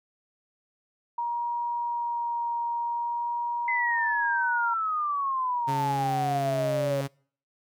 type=tone with vibrato; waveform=sine; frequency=946 Hz; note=A#5; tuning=25 cents sharp; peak=-26 dBFS; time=1.18-4.74 s; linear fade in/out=5 ms; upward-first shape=sine; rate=0.53 Hz; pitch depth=8 cents each way
type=exponential sweep; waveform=sine; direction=down; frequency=2060 to 547 Hz; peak=-25 dBFS; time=3.68-7.01 s; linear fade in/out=2 ms
type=tone; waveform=sawtooth; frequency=138.2 Hz; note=C#3; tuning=5 cents flat; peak=-25 dBFS; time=5.67-7.08 s; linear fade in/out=20 ms
effects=noise-tail reverb RT60 0.5 s tail -25 dB re dry